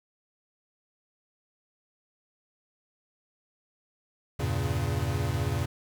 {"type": "chord", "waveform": "square", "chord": "E diminished seventh", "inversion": "none", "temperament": "equal", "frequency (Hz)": [82.41, 98, 116.54, 138.59], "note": ["E2", "G2", "Bb2", "Db3"], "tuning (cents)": [0, 0, 0, 0], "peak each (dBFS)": -33, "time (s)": [4.39, 5.66], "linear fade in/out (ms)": 10, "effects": ["9-bit"]}